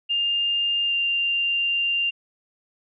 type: tone with pitch glide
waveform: sine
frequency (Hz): 2807 to 2788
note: F7 to F7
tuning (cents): +8 to -4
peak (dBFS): -20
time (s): 0.09-2.11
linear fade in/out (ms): 20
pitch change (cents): -12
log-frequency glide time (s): 0.86-0.93
effects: none